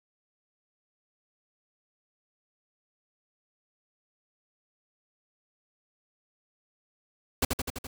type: noise with echo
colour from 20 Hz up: pink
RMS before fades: -24 dBFS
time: 7.42-7.45 s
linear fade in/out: 5 ms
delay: 84 ms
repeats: 5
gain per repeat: -3 dB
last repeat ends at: 7.87 s
effects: none